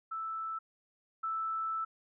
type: tone pair in turn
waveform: sine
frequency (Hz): 1318.5 / 1318.5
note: E6 / E6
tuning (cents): 0 / 0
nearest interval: unison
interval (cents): 0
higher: neither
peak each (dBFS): -35 / -32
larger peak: second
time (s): 0.11-0.59 / 1.23-1.85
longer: second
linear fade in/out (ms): 10
effects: none